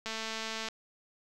click train, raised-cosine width 0.2 ms, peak -20 dBFS, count 140, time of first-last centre 0.06-0.686 s, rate 222 Hz, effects none

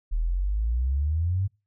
sine exponential sweep, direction up, 37.8 to 100 Hz, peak -22 dBFS, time 0.11-1.48 s, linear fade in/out 20 ms, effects noise-tail reverb RT60 0.3 s tail -25 dB re dry

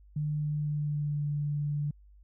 sine tone with pitch glide, 150 to 146.49 Hz, D3 to D3, +37 to -4 cents, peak -28 dBFS, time 0.16-1.91 s, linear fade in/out 5 ms, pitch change -41 cents, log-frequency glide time 0.39-1.25 s, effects added 50 Hz sine -53 dBFS peak until 2.23 s

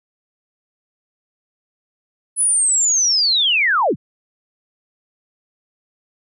sine linear sweep, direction down, 10220 to 74.2 Hz, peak -13 dBFS, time 2.36-3.96 s, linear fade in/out 50 ms, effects none

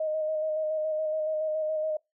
sine tone with vibrato, 622.3 Hz, D#5, in tune, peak -26 dBFS, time 0-1.97 s, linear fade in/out 5 ms, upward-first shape square, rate 7.1 Hz, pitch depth 18 cents each way, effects noise-tail reverb RT60 0.2 s tail -25 dB re dry

